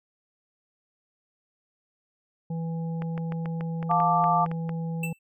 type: harmonic tone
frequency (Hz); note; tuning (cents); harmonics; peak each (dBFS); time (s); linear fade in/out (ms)
164.81; E3; 0; 1 / 3 / 5; -28 / -41 / -45; 2.5-5.13; 5
type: clicks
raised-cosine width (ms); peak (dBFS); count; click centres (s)
0.5; -22; 12; 3.021 / 3.178 / 3.322 / 3.458 / 3.609 / 3.828 / 3.913 / 4.002 / 4.241 / 4.462 / 4.515 / 4.693
type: chord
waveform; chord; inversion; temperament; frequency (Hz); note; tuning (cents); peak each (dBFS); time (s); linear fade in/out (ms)
sine; D minor; first; just; 704.8 / 881 / 1174.7; F5 / A5 / D6; +16 / +2 / 0; -24; 3.89-4.46; 20
type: tone with exponential decay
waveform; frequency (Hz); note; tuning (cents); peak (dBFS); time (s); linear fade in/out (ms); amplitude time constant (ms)
square; 2663; E7; +17; -28; 5.03-5.19; 5; 33
effects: none